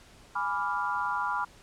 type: chord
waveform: sine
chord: G# diminished seventh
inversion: none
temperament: equal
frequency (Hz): 830.6 / 987.8 / 1174.7 / 1396.9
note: G#5 / B5 / D6 / F6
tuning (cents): 0 / 0 / 0 / 0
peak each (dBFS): -35 / -31 / -34 / -33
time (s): 0.35-1.45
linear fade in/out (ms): 10
effects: pink hiss -55 dBFS RMS until 1.62 s + low-pass 9000 Hz 12 dB/octave